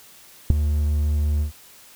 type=tone with ADSR envelope; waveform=triangle; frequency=74.5 Hz; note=D2; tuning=25 cents sharp; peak=-4 dBFS; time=0.5-1.52 s; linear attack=3 ms; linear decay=9 ms; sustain=-12 dB; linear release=110 ms; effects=white hiss -48 dBFS RMS until 1.95 s